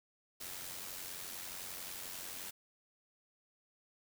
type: noise with amplitude modulation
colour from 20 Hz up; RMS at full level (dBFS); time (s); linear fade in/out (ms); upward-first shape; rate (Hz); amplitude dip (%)
white; -43; 0.4-2.51; 10; sine; 91.3; 50
effects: none